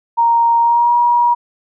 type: tone with pitch glide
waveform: sine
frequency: 932.3 to 956.9 Hz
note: A#5 to A#5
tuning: 0 to +45 cents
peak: -9 dBFS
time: 0.17-1.35 s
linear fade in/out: 20 ms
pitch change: +45 cents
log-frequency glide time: 0.6-0.94 s
effects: none